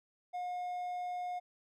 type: tone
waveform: triangle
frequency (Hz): 718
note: F5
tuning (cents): +48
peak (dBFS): -34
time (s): 0.33-1.4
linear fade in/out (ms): 20
effects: none